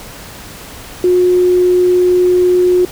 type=tone; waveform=sine; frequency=360.8 Hz; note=F#4; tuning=44 cents flat; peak=-7 dBFS; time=1.04-2.85 s; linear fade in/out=2 ms; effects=pink hiss -32 dBFS RMS until 2.91 s

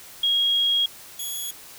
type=tone pair in turn; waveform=sine / 5% pulse; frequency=3285 / 3354 Hz; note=G#7 / G#7; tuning=-20 / +16 cents; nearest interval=unison; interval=36 cents; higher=second; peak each=-18 / -21 dBFS; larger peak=first; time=0.23-0.86 / 1.19-1.51 s; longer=first; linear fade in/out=5 ms; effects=white hiss -44 dBFS RMS until 1.78 s

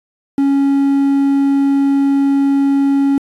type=tone with quantisation; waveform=triangle; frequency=277.2 Hz; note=C#4; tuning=in tune; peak=-8 dBFS; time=0.38-3.18 s; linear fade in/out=2 ms; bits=6; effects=resampled to 24000 Hz

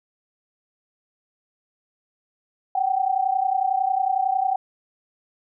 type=tone pair together; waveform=sine; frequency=750 / 781 Hz; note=F#5 / G5; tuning=+23 / -7 cents; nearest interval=minor second; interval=70 cents; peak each=-22 dBFS; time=2.75-4.56 s; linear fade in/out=5 ms; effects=none

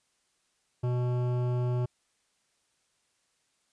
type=tone with hard clipping; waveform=sine; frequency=123.47 Hz; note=B2; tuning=in tune; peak=-28 dBFS; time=0.83-1.86 s; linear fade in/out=10 ms; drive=14 dB; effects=white hiss -73 dBFS RMS until 3.72 s + resampled to 22050 Hz

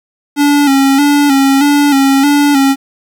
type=tone with vibrato; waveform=square; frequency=280.4 Hz; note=C#4; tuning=20 cents sharp; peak=-7 dBFS; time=0.36-2.76 s; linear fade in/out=50 ms; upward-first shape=square; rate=1.6 Hz; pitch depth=50 cents each way; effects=7-bit

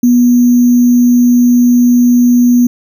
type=tone with sample-and-hold; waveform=sine; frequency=243.7 Hz; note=B3; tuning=23 cents flat; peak=-4 dBFS; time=0.03-2.67 s; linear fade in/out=5 ms; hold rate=6300 Hz; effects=none

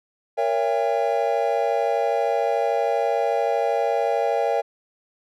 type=chord; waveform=triangle; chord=A# diminished seventh; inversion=none; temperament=just; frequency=466.2 / 559.4 / 671.3 / 805.5 Hz; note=A#4 / C#5 / E5 / G5; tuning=0 / +16 / +31 / +47 cents; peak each=-23 dBFS; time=0.37-4.62 s; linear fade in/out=20 ms; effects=none

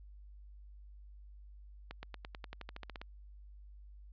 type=accelerating click train; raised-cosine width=0.3 ms; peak=-28 dBFS; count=14; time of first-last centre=1.91-3.015 s; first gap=120 ms; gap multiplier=0.94; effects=added 50 Hz sine -51 dBFS peak until 4.12 s + resampled to 11025 Hz

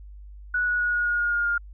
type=tone with pitch steps; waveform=sine; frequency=1470 / 1461.5 / 1453.1 / 1444.7 / 1436.4 / 1428.2 / 1419.9 / 1411.7 Hz; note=F#6 / F#6 / F#6 / F#6 / F6 / F6 / F6 / F6; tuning=-12 / -22 / -32 / -42 / +48 / +38 / +28 / +18 cents; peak=-21 dBFS; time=0.54-1.58 s; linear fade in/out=5 ms; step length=130 ms; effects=added 50 Hz sine -40 dBFS peak until 1.73 s

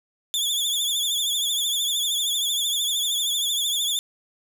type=tone with vibrato; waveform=sawtooth; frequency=3454 Hz; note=A7; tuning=33 cents flat; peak=-19 dBFS; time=0.34-3.99 s; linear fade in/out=0 ms; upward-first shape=triangle; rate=13 Hz; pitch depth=95 cents each way; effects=none

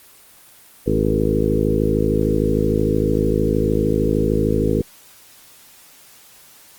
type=harmonic tone with a mistuned harmonic; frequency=53.2 Hz; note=G#1; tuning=42 cents sharp; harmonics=1 / 2 / 3 / 4 / 5 / 6 / 7 / 8 / 9; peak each=-24 / -24 / -24 / -24 / -24 / -24 / -24 / -24 / -24 dBFS; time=0.86-4.82 s; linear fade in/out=10 ms; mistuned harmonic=8; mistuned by=+21 cents; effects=white hiss -47 dBFS RMS until 6.78 s + Opus 24 kbps

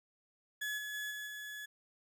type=tone with level steps; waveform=35% pulse; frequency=1701 Hz; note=G#6; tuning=41 cents sharp; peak=-34 / -38 / -36 / -39 / -41 dBFS; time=0.61-1.66 s; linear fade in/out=10 ms; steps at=0.77 / 0.93 / 1.1 / 1.26 s; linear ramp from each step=20 ms; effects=none

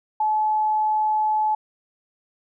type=tone; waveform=sine; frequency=859 Hz; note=A5; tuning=42 cents flat; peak=-18 dBFS; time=0.2-1.55 s; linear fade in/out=5 ms; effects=none

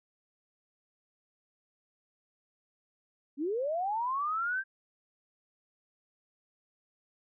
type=linear sweep; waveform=sine; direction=up; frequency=262.2 to 1597 Hz; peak=-29 dBFS; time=3.37-4.64 s; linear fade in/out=50 ms; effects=none

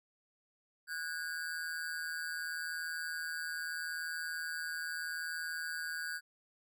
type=ring-modulated tone; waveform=square; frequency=1547 Hz; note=G6; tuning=23 cents flat; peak=-35 dBFS; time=0.87-6.21 s; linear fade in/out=50 ms; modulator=80.4 Hz; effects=none

